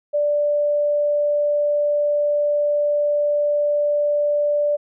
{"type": "tone", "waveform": "sine", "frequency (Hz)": 587, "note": "D5", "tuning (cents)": -1, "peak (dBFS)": -16, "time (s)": [0.13, 4.77], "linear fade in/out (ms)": 20, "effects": []}